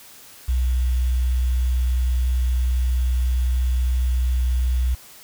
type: tone with quantisation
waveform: sine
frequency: 62.3 Hz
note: B1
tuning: 16 cents sharp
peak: -17 dBFS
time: 0.48-4.95 s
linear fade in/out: 10 ms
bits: 7
effects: white hiss -45 dBFS RMS until 5.23 s